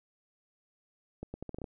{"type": "accelerating click train", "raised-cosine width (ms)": 2, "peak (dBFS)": -26, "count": 8, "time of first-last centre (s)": [1.23, 1.642], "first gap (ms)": 110, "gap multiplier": 0.78, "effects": []}